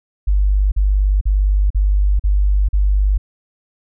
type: tone bursts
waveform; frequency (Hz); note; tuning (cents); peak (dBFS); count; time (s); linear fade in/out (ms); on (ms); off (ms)
sine; 49.48; G1; +17; -11; 6; 0.27-3.18; 10; 450; 42
effects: none